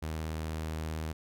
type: tone with vibrato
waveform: sawtooth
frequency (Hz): 79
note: D#2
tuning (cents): +27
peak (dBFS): -30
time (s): 0.02-1.13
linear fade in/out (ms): 10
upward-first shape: sine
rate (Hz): 17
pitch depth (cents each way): 19
effects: none